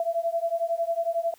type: beating tone pair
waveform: sine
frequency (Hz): 666 / 677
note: E5 / E5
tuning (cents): +18 / +46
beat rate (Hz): 11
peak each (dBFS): -27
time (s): 0-1.34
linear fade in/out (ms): 2
effects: white hiss -58 dBFS RMS until 1.38 s